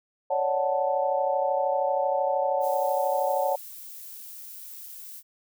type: chord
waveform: sine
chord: D major seventh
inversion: third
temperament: equal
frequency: 554.4 / 587.3 / 740 / 880 Hz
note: C#5 / D5 / F#5 / A5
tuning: 0 / 0 / 0 / 0 cents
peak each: -26 / -30 / -28 / -29 dBFS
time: 0.3-3.56 s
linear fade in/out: 10 ms
type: noise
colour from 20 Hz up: violet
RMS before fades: -42 dBFS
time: 2.6-5.23 s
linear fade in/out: 50 ms
effects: none